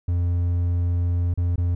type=tone with dropouts; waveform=triangle; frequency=87.31 Hz; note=F2; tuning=in tune; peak=-17 dBFS; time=0.08-1.75 s; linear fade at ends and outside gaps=5 ms; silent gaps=1.34-1.375 / 1.559-1.579 s; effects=none